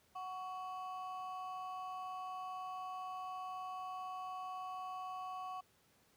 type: ring-modulated tone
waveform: triangle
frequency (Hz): 930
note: A#5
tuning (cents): -4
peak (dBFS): -37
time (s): 0.15-5.61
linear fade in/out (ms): 10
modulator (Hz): 189
effects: pink hiss -71 dBFS RMS until 6.16 s + high-pass 80 Hz 12 dB/octave